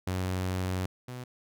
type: tone pair in turn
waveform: sawtooth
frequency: 92.5 / 124.94 Hz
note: F#2 / B2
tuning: 0 / +20 cents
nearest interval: perfect fourth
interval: 520 cents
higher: second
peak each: -25 / -34 dBFS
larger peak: first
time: 0.07-0.86 / 1.08-1.24 s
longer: first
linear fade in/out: 5 ms
effects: none